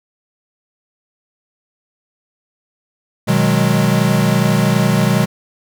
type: chord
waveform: square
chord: G# minor seventh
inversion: first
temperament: equal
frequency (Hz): 123.47 / 155.56 / 185 / 207.7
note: B2 / D#3 / F#3 / G#3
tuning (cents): 0 / 0 / 0 / 0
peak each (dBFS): -18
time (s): 3.27-5.26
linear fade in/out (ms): 20
effects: none